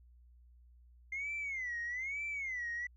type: tone with vibrato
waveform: sine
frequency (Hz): 2093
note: C7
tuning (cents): 0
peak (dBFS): -35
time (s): 1.12-2.87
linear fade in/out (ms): 5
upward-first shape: sine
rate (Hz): 1.1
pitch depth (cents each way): 190
effects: tanh soft clip ceiling -33 dBFS + added 60 Hz sine -58 dBFS peak until 2.96 s